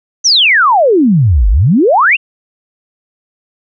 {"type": "exponential two-way sweep", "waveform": "sine", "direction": "down then up", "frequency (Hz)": [6272, 44.97, 2903], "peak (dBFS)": -5, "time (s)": [0.24, 2.17], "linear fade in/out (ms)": 20, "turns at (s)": 1.49, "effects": []}